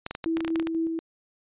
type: clicks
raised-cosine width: 0.3 ms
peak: -16 dBFS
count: 11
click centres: 0.064 / 0.11 / 0.151 / 0.242 / 0.37 / 0.406 / 0.448 / 0.479 / 0.558 / 0.598 / 0.671 s
type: tone with tremolo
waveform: sine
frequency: 327.1 Hz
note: E4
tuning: 13 cents flat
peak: -23 dBFS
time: 0.26-0.99 s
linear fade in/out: 0 ms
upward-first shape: square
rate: 4.1 Hz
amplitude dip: 35%
effects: resampled to 8000 Hz